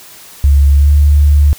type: tone with pitch glide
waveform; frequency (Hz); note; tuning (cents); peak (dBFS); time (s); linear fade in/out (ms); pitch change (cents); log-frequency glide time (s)
sine; 70.5 to 72.82; C#2 to D2; +30 to -14; -4; 0.44-1.53; 0; +56; 0.77-0.91
effects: white hiss -36 dBFS RMS until 1.58 s